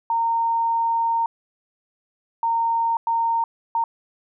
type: tone bursts at uneven times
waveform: sine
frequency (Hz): 920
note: A#5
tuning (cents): -23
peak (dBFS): -18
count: 4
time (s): 0.1-1.26 / 2.43-2.97 / 3.07-3.44 / 3.75-3.84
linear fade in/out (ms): 2
effects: none